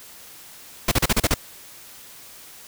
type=noise bursts; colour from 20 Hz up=pink; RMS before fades=-18 dBFS; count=7; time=0.88-1.342 s; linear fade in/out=5 ms; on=36 ms; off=35 ms; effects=white hiss -44 dBFS RMS until 2.67 s